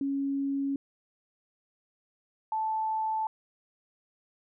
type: tone pair in turn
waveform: sine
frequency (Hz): 276.6 / 876.5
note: C#4 / A5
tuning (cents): -4 / -7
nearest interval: octave + minor sixth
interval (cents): 1997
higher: second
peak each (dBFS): -27 / -27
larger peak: neither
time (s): 0.01-0.76 / 2.52-3.27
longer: neither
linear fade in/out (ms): 2
effects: none